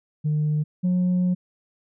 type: tone pair in turn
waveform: sine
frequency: 151.3 / 180.76 Hz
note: D#3 / F#3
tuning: -48 / -40 cents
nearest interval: minor third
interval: 308 cents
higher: second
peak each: -18 / -16 dBFS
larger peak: second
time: 0.24-0.64 / 0.83-1.35 s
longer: second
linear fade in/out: 20 ms
effects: tanh soft clip ceiling -17 dBFS